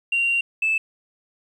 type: tone pair in turn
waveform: sine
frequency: 2762 / 2627 Hz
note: F7 / E7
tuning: -20 / -7 cents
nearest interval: minor second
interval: 87 cents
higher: first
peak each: -17 dBFS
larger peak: neither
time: 0.12-0.41 / 0.62-0.78 s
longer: first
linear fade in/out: 5 ms
effects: tanh soft clip ceiling -14 dBFS + 9-bit